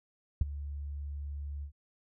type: tone with ADSR envelope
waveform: sine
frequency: 71.8 Hz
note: D2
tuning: 39 cents flat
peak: -19 dBFS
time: 0.41-1.72 s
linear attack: 4 ms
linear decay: 19 ms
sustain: -17 dB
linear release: 90 ms
effects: none